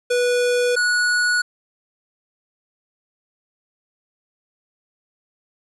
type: tone pair in turn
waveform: square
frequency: 489.9 / 1463.4 Hz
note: B4 / F#6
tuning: -14 / -20 cents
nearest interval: octave + perfect fifth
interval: 1894 cents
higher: second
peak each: -17 dBFS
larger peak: neither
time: 0.1-0.76 / 0.76-1.42 s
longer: neither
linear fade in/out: 10 ms
effects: resampled to 24000 Hz + 9-bit